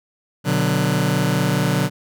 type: chord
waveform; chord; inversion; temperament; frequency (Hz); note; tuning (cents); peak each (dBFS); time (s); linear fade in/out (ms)
sawtooth; B minor; none; just; 123.47 / 148.16 / 185.21; B2 / D3 / F#3; 0 / +16 / +2; -18 / -16 / -17; 0.44-1.9; 50
effects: none